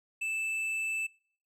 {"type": "tone with hard clipping", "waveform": "sine", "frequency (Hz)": 2637, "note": "E7", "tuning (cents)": 0, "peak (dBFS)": -32, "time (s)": [0.21, 1.07], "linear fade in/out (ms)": 10, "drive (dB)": 6, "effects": ["noise-tail reverb RT60 0.6 s tail -26 dB re dry"]}